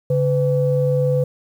sine tone pair together, 141.15 / 503 Hz, C#3 / B4, +32 / +32 cents, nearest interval octave + minor seventh, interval 2200 cents, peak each -17 dBFS, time 0.1-1.24 s, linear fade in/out 5 ms, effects tanh soft clip ceiling -7 dBFS + 8-bit

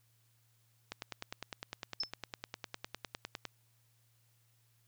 click train, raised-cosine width 0.2 ms, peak -22 dBFS, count 26, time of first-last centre 0.92-3.453 s, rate 9.87 Hz
sine tone with exponential decay, 5274 Hz, E8, in tune, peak -29 dBFS, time 2-2.11 s, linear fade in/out 5 ms, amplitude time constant 22 ms
effects added 115 Hz sine -70 dBFS peak until 4.87 s + white hiss -74 dBFS RMS until 4.87 s

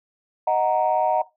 sine chord, D# minor, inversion none, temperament equal, 622.3 / 740 / 932.3 Hz, D#5 / F#5 / A#5, 0 / 0 / 0 cents, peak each -22 / -20 / -22 dBFS, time 0.47-1.22 s, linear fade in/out 5 ms, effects noise-tail reverb RT60 0.2 s tail -17 dB re dry + tanh soft clip ceiling -10 dBFS

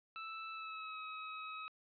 25% pulse tone with pitch glide, 1318.5 to 1274.3 Hz, E6 to D#6, 0 to +41 cents, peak -40 dBFS, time 0.16-1.68 s, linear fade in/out 0 ms, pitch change -59 cents, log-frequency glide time 0.52-0.98 s, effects resampled to 11025 Hz

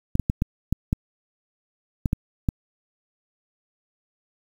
clicks, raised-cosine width 5 ms, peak -8 dBFS, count 9, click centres 0.154 / 0.197 / 0.299 / 0.421 / 0.726 / 0.929 / 2.058 / 2.131 / 2.488 s, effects 7-bit

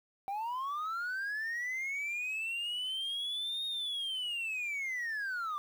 sine linear two-way sweep, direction up then down, 769 to 3729 to 1163 Hz, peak -31 dBFS, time 0.28-5.58 s, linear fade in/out 0 ms, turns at 3.66 s, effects tanh soft clip ceiling -33 dBFS + 10-bit

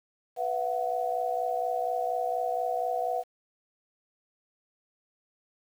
sine chord, B suspended fourth, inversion none, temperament equal with one note detuned, 493.9 / 675.8 / 740 Hz, B4 / E5 / F#5, 0 / +43 / 0 cents, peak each -33 / -31 / -30 dBFS, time 0.36-3.24 s, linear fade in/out 50 ms, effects 9-bit

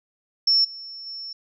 sine tone with level steps, 5400 Hz, E8, 41 cents sharp, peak -15 / -35 / -32 dBFS, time 0.47-1.33 s, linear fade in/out 5 ms, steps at 0.64 / 1.06 s, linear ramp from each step 10 ms, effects none

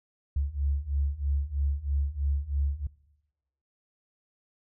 sine beating tone pair, 68.9 / 72 Hz, C#2 / D2, -10 / -34 cents, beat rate 3.1 Hz, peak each -30 / -28 dBFS, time 0.36-2.87 s, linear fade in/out 5 ms, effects noise-tail reverb RT60 1.0 s tail -22 dB re dry

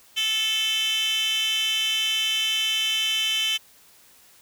10% pulse tone with high-pass filter, 438 Hz, A4, 8 cents flat, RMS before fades -24 dBFS, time 0.16-3.58 s, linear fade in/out 20 ms, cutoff 3100 Hz, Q 7, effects white hiss -54 dBFS RMS until 4.41 s

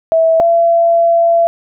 sine tone pair in turn, 652 / 675.6 Hz, E5 / E5, -19 / +42 cents, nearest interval minor second, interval 61 cents, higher second, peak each -7 dBFS, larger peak neither, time 0.12-0.4 / 0.4-1.47 s, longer second, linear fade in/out 0 ms, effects none

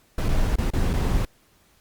brown noise with dropouts, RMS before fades -21 dBFS, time 0.18-1.25 s, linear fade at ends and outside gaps 2 ms, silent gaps 0.284-0.289 / 0.557-0.584 / 0.704-0.735 / 0.932-0.937 s, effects pink hiss -60 dBFS RMS until 1.8 s + Opus 48 kbps

